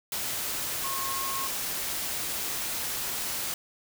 sine tone in noise, 1082 Hz, C#6, 42 cents flat, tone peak -33 dBFS, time 0.84-1.47 s, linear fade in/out 2 ms, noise white, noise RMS -32 dBFS, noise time 0.12-3.54 s, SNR -4 dB, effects none

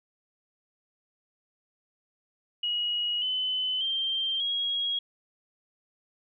sine tone with pitch steps, 2900 / 3027 / 3159 / 3297 Hz, F#7 / F#7 / G7 / G#7, -35 / +39 / +13 / -13 cents, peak -26 dBFS, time 2.63-4.99 s, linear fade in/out 5 ms, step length 590 ms, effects none

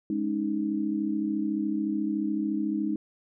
sine chord, Ab suspended fourth, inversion none, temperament equal, 207.7 / 277.2 / 311.1 Hz, Ab3 / Db4 / Eb4, 0 / 0 / 0 cents, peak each -30 / -33 / -28 dBFS, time 0.1-2.96 s, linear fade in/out 2 ms, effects none

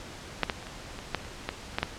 clicks, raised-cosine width 0.3 ms, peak -7 / -11 / -28 / -25 / -23 / -10 / -26 / -13 / -27 / -10 / -9 dBFS, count 11, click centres 0.433 / 0.498 / 0.627 / 0.669 / 0.989 / 1.147 / 1.249 / 1.49 / 1.748 / 1.785 / 1.83 s, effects pink hiss -43 dBFS RMS until 1.98 s + low-pass 7000 Hz 12 dB/octave

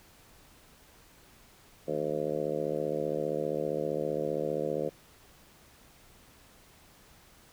harmonic tone with a mistuned harmonic, 75.2 Hz, D2, 42 cents sharp, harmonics 2 / 3 / 4 / 5 / 6 / 7 / 8 / 9, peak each -40 / -43 / -39 / -37 / -35 / -33 / -40 / -43 dBFS, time 1.87-4.9 s, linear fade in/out 20 ms, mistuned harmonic 2, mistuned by +98 cents, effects pink hiss -58 dBFS RMS until 7.52 s

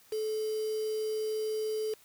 sine tone with quantisation, 433.2 Hz, A4, 27 cents flat, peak -30 dBFS, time 0.12-1.94 s, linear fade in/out 5 ms, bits 7, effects white hiss -60 dBFS RMS until 2.04 s

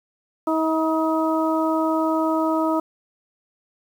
harmonic tone with a mistuned harmonic, 319.4 Hz, D#4, 45 cents sharp, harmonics 1 / 2 / 3 / 4, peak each -21 / -24 / -26 / -27 dBFS, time 0.47-2.8 s, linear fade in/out 5 ms, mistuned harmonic 4, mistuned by -18 cents, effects 8-bit

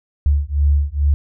sine beating tone pair, 71 / 73.3 Hz, C#2 / D2, +42 / -3 cents, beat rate 2.3 Hz, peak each -16 dBFS, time 0.26-1.14 s, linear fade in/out 0 ms, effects none

